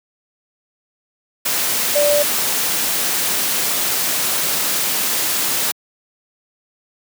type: tone in noise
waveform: sine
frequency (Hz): 585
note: D5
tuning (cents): -7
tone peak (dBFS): -13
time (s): 1.95-2.23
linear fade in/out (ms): 10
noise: white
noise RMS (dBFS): -19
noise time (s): 1.45-5.72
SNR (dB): +3
effects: high-pass 150 Hz 12 dB/octave